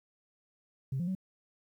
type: tone with pitch steps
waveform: sine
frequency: 133.3 / 174.1 / 188.1 Hz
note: C3 / F3 / F#3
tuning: +33 / -5 / +29 cents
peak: -29 dBFS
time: 0.92-1.151 s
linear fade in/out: 5 ms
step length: 77 ms
effects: tanh soft clip ceiling -27 dBFS + 11-bit